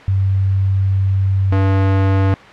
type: tone pair in turn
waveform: sine / square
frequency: 96.6 / 96.6 Hz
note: G2 / G2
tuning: -25 / -25 cents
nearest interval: unison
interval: 0 cents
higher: neither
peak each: -12 dBFS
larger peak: neither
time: 0.08-1.52 / 1.52-2.34 s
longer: first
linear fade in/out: 0 ms
effects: white hiss -37 dBFS RMS until 2.52 s + low-pass 2000 Hz 12 dB/octave